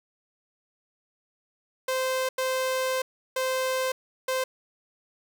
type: tone bursts at uneven times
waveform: sawtooth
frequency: 519 Hz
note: C5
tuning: 14 cents flat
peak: -21 dBFS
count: 4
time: 1.88-2.29 / 2.38-3.02 / 3.36-3.92 / 4.28-4.44 s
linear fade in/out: 5 ms
effects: none